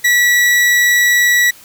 40% pulse tone, 1943 Hz, B6, 29 cents flat, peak -8 dBFS, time 0.04-1.51 s, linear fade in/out 10 ms, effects white hiss -41 dBFS RMS until 1.64 s

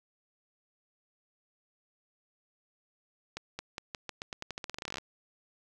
accelerating click train, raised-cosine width 0.2 ms, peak -20 dBFS, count 23, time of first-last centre 3.37-4.983 s, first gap 220 ms, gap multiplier 0.87, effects none

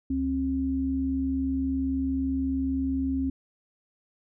sine tone pair together, 70.65 / 267 Hz, C#2 / C4, +34 / +35 cents, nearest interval octave + major seventh, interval 2301 cents, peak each -32 / -25 dBFS, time 0.1-3.3 s, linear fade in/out 5 ms, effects none

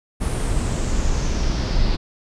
brown noise with low-pass filter sweep, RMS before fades -20 dBFS, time 0.2-1.97 s, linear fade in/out 20 ms, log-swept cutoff 10000 to 4500 Hz, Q 4.3, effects none

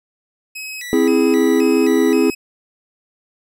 sawtooth tone with vibrato, 2235 Hz, C#7, 14 cents sharp, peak -24 dBFS, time 0.55-2.35 s, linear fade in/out 10 ms, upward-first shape square, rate 1.9 Hz, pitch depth 230 cents each way
triangle chord, C augmented, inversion none, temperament equal, 261.6 / 329.6 / 415.3 Hz, C4 / E4 / G#4, 0 / 0 / 0 cents, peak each -14 dBFS, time 0.93-2.3 s, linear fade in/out 0 ms
effects none

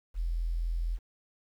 sine tone, 42 Hz, E1, 33 cents sharp, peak -28 dBFS, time 0.14-0.99 s, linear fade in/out 50 ms, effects 10-bit

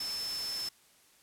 sine tone in noise, 5274 Hz, E8, in tune, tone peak -34 dBFS, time 0-0.69 s, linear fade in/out 5 ms, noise white, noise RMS -42 dBFS, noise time 0-0.69 s, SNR +5 dB, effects white hiss -63 dBFS RMS until 1.22 s + low-pass 12000 Hz 12 dB/octave

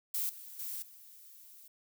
violet noise with level steps, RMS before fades -34 / -49 / -40 / -55 dBFS, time 0.14-1.68 s, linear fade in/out 5 ms, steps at 0.29 / 0.59 / 0.82 s, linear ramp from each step 5 ms, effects none

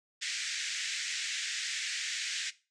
pink band-pass noise, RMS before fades -36 dBFS, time 0.21-2.51 s, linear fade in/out 20 ms, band 1700 to 7800 Hz, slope 48 dB/octave, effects noise-tail reverb RT60 0.3 s tail -17 dB re dry

